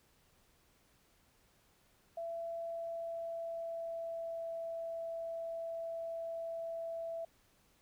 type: tone with pitch glide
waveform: sine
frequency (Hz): 670 to 663.5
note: E5 to E5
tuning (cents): +28 to +11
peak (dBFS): -38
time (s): 2.17-7.25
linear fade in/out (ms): 5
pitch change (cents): -17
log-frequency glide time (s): 2.57-4.53
effects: pink hiss -70 dBFS RMS until 7.81 s